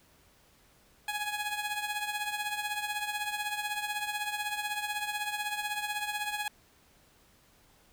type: tone with tremolo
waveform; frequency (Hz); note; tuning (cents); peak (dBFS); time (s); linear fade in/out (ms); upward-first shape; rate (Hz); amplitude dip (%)
15% pulse; 835; G#5; +9; -23; 1.08-6.48; 2; triangle; 16; 70
effects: pink hiss -63 dBFS RMS until 7.92 s